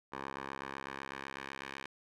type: tone with band-pass filter sweep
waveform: 10% pulse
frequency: 68 Hz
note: C#2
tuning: 33 cents flat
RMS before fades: -44 dBFS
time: 0.12-1.87 s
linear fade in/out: 10 ms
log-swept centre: 1100 to 2100 Hz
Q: 1.2
effects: none